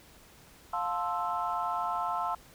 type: chord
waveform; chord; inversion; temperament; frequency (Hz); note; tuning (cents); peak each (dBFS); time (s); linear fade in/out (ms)
sine; F major seventh; none; equal with one note detuned; 704.5 / 880 / 1046.5 / 1318.5; F5 / A5 / C6 / E6; +15 / 0 / 0 / 0; -34; 0.73-2.35; 5
effects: tanh soft clip ceiling -20 dBFS + pink hiss -56 dBFS RMS until 2.54 s